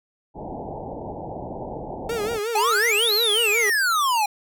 white low-pass noise, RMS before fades -33 dBFS, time 0.34-2.4 s, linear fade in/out 50 ms, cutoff 890 Hz, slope 96 dB/octave
45% pulse tone with vibrato, 439.9 Hz, A4, in tune, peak -24 dBFS, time 2.09-3.7 s, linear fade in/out 5 ms, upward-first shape sine, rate 5.5 Hz, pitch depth 130 cents each way
square exponential two-way sweep, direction up then down, 804 to 4360 to 804 Hz, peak -19 dBFS, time 2.55-4.26 s, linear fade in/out 5 ms, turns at 3.14 s
effects none

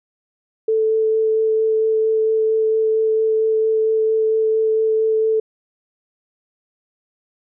sine tone with vibrato, 440 Hz, A4, in tune, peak -14 dBFS, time 0.68-5.4 s, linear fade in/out 5 ms, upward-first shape sine, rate 4.4 Hz, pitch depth 8 cents each way, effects none

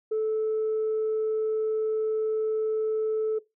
sine tone, 436.3 Hz, A4, 15 cents flat, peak -22 dBFS, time 0.11-3.39 s, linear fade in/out 10 ms, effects noise-tail reverb RT60 0.2 s tail -20 dB re dry + tanh soft clip ceiling -21 dBFS

